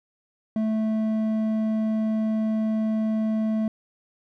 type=tone with hard clipping; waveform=sine; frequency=218.7 Hz; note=A3; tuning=10 cents flat; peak=-23 dBFS; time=0.56-3.68 s; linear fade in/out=2 ms; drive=6 dB; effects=none